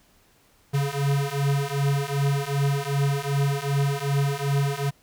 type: beating tone pair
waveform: square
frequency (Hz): 139 / 141.6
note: C#3 / C#3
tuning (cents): +5 / +37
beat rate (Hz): 2.6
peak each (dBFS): -26 / -25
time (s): 0.73-4.91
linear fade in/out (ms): 20
effects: pink hiss -60 dBFS RMS until 5.02 s